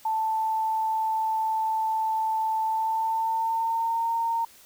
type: tone with pitch glide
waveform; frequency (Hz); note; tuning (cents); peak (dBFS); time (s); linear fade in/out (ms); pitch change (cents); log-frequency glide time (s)
sine; 882 to 918.4; A5 to A#5; +4 to -26; -23; 0.05-4.45; 5; +70; 2.64-4.07
effects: white hiss -53 dBFS RMS until 4.65 s